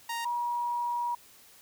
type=tone pair in turn; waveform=sawtooth / sine; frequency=932.3 / 958 Hz; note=A#5 / A#5; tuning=0 / +47 cents; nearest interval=unison; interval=47 cents; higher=second; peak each=-28 dBFS; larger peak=neither; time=0.09-0.25 / 0.25-1.15 s; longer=second; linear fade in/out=5 ms; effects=white hiss -56 dBFS RMS until 1.61 s